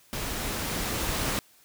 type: noise with level ramp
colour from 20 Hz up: pink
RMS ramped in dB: -33 to -28 dBFS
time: 0.13-1.39 s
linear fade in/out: 0 ms
effects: white hiss -59 dBFS RMS until 1.64 s